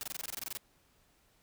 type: noise bursts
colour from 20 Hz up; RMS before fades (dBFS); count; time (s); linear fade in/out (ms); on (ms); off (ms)
white; -39; 13; 0.01-0.572; 0; 22; 23
effects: pink hiss -69 dBFS RMS until 1.42 s